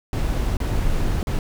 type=noise with dropouts; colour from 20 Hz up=brown; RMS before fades=-21 dBFS; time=0.13-1.39 s; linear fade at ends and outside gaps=1 ms; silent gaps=0.569-0.602 / 1.23-1.27 s; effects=none